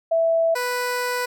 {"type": "tone pair in turn", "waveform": ["sine", "15% pulse"], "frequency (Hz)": [659.3, 493.9], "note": ["E5", "B4"], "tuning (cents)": [0, 0], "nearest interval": "perfect fourth", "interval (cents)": 500, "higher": "first", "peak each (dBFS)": -16, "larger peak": "neither", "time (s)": [[0.11, 0.55], [0.55, 1.26]], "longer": "second", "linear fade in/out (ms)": 10, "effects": []}